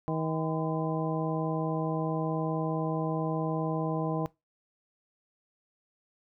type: harmonic tone with a mistuned harmonic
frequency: 159.1 Hz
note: D#3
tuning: 39 cents sharp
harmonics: 1 / 2 / 3 / 4 / 5 / 6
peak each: -31 / -34 / -36 / -37 / -38 / -39 dBFS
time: 0.08-4.26 s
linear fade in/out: 0 ms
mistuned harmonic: 6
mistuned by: +110 cents
effects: noise-tail reverb RT60 0.2 s tail -20 dB re dry